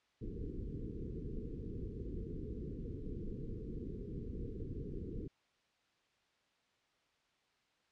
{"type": "low-pass noise", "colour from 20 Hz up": "pink", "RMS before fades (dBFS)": -43, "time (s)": [0.21, 5.28], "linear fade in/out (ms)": 10, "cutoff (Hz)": 470, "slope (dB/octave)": 96, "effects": ["white hiss -75 dBFS RMS until 7.91 s", "low-pass 4000 Hz 12 dB/octave"]}